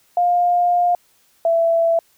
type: tone pair in turn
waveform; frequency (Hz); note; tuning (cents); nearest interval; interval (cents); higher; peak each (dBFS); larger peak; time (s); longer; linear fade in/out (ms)
sine; 706 / 666.4; F5 / E5; +19 / +19; minor second; 100; first; -13; neither; 0.17-0.95 / 1.45-1.99; first; 2
effects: white hiss -58 dBFS RMS until 2.17 s